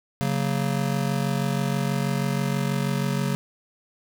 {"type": "chord", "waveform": "square", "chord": "F# major", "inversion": "second", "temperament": "just", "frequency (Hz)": [138.75, 185, 231.2], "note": ["C#3", "F#3", "A#3"], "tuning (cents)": [2, 0, -14], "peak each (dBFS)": [-26, -28, -31], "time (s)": [0.21, 3.35], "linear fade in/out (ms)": 0, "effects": []}